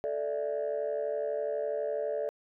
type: chord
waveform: sine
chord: A suspended fourth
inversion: none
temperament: equal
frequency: 440 / 587.3 / 659.3 Hz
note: A4 / D5 / E5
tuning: 0 / 0 / 0 cents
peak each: -33 / -31 / -36 dBFS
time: 0.04-2.29 s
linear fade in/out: 0 ms
effects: tanh soft clip ceiling -24 dBFS